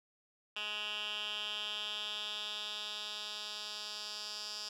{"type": "tone with band-pass filter sweep", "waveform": "10% pulse", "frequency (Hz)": 210, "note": "G#3", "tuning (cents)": 19, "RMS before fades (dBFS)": -41, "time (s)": [0.56, 4.69], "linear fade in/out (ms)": 5, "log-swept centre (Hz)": [2800, 4800], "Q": 4.1, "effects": []}